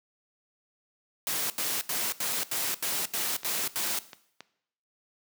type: noise bursts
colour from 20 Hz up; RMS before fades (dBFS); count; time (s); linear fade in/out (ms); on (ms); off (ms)
white; -30; 9; 1.27-3.988; 0; 230; 81
type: clicks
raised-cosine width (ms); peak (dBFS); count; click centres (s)
0.2; -24; 4; 3.234 / 3.433 / 4.132 / 4.406
effects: noise-tail reverb RT60 0.7 s tail -17 dB re dry + high-pass 150 Hz 12 dB/octave